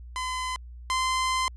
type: tone pair in turn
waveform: sawtooth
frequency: 1020 / 1035.4 Hz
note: C6 / C6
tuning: -44 / -18 cents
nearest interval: unison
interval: 26 cents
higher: second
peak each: -25 / -20 dBFS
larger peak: second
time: 0.16-0.56 / 0.9-1.48 s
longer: second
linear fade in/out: 0 ms
effects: added 60 Hz sine -40 dBFS peak until 1.56 s + resampled to 22050 Hz